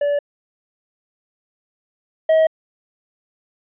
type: tone pair in turn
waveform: triangle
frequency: 577 / 637.6 Hz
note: D5 / D#5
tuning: -31 / +42 cents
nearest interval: major second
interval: 173 cents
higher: second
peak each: -14 / -9 dBFS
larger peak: second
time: 0.01-0.19 / 2.29-2.47 s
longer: neither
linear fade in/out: 5 ms
effects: resampled to 8000 Hz